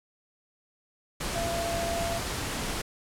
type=tone in noise; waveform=sine; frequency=678 Hz; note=E5; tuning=49 cents sharp; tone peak=-30 dBFS; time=1.35-2.19 s; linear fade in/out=10 ms; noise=pink; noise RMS=-32 dBFS; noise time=1.2-2.82 s; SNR=-1 dB; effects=low-pass 11000 Hz 12 dB/octave